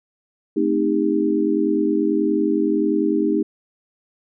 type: chord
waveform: sine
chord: A half-diminished seventh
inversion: none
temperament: equal with one note detuned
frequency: 220 / 261.6 / 311.1 / 400.2 Hz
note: A3 / C4 / Eb4 / G4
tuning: 0 / 0 / 0 / +36 cents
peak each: -24 / -25 / -19 / -22 dBFS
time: 0.56-3.43 s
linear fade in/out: 10 ms
effects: none